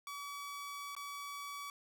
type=tone with dropouts; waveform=sawtooth; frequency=1141 Hz; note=C#6; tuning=50 cents sharp; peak=-39 dBFS; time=0.07-1.7 s; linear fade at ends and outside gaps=1 ms; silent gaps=0.951-0.965 s; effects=none